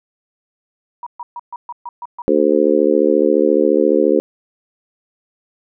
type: tone bursts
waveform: sine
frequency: 959 Hz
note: A#5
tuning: 49 cents sharp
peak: -25 dBFS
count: 8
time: 1.03-2.22 s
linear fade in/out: 2 ms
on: 35 ms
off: 130 ms
type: harmonic tone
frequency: 74.4 Hz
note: D2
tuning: 23 cents sharp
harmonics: 3 / 4 / 5 / 6 / 7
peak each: -22 / -17 / -16 / -16 / -17 dBFS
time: 2.28-4.2 s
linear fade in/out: 0 ms
effects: none